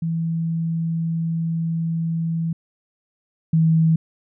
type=tone pair in turn; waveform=sine; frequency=164.6 / 161.59 Hz; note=E3 / E3; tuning=-2 / -34 cents; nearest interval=unison; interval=32 cents; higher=first; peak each=-20 / -13 dBFS; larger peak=second; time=0.02-2.53 / 3.53-3.96 s; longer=first; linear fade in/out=5 ms; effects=none